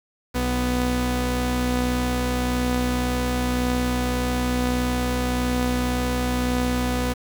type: tone pair together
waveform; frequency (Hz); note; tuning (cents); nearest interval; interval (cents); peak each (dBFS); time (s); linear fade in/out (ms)
sawtooth; 61.74 / 248; B1 / B3; 0 / +7; 2 octaves; 2407; -21 / -19; 0.34-7.14; 20
effects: 7-bit